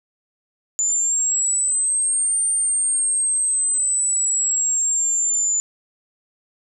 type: linear two-way sweep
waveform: sine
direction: up then down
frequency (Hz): 7040 to 8870 to 7040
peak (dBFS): -17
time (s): 0.79-5.6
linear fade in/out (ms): 0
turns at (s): 2.42
effects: none